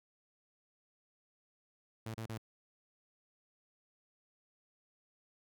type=tone bursts; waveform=sawtooth; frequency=111.8 Hz; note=A2; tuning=28 cents sharp; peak=-36 dBFS; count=3; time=2.06-2.378 s; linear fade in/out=5 ms; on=84 ms; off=33 ms; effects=none